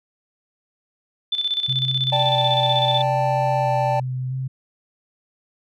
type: tone with tremolo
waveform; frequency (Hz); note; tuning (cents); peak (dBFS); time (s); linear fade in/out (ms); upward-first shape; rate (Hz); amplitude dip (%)
sine; 3520; A7; 0; -18; 1.32-3.02; 5; square; 16; 65
type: tone with vibrato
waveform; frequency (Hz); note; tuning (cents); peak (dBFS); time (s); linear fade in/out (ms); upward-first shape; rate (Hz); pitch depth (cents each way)
sine; 129.7; C3; -15; -23; 1.68-4.48; 10; square; 0.76; 20
type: chord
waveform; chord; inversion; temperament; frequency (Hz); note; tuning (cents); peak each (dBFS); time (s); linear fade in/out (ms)
triangle; D suspended fourth; none; equal; 587.3 / 784 / 880; D5 / G5 / A5; 0 / 0 / 0; -21; 2.12-4; 5
effects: none